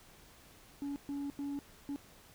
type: tone bursts at uneven times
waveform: sine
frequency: 282.9 Hz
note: C#4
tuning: 35 cents sharp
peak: -33 dBFS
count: 4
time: 0.82-0.96 / 1.09-1.3 / 1.39-1.59 / 1.89-1.96 s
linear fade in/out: 0 ms
effects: tanh soft clip ceiling -35 dBFS + pink hiss -59 dBFS RMS until 2.34 s